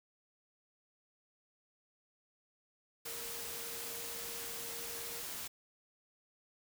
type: tone in noise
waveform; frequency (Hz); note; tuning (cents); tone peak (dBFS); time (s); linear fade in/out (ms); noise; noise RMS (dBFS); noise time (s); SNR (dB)
sine; 466.7; A#4; +2; -52; 3.05-5.22; 10; white; -43; 3.05-5.48; -12
effects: none